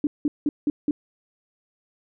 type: tone bursts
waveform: sine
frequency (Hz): 293.7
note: D4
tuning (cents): 0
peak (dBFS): -18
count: 5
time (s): 0.04-0.91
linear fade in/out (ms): 2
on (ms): 30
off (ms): 180
effects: none